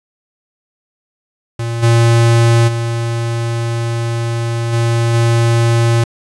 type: tone with level steps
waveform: square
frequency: 116.54 Hz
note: A#2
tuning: in tune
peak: -18 / -8 / -16 / -12 / -10 dBFS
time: 1.59-6.04 s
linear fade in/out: 5 ms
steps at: 1.82 / 2.67 / 4.72 / 5.13 s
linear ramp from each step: 20 ms
effects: resampled to 24000 Hz + 8-bit